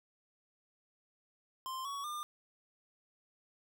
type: tone with pitch steps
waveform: square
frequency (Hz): 1046.5 / 1121.6 / 1202.1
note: C6 / C#6 / D6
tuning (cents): 0 / +20 / +40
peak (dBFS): -39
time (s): 1.66-2.23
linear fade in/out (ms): 0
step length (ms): 190
effects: none